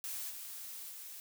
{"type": "noise with level steps", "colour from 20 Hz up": "blue", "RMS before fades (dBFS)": [-41, -46, -48], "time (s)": [0.04, 1.2], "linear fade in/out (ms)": 0, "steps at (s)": [0.29, 0.89], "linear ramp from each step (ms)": 20, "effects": []}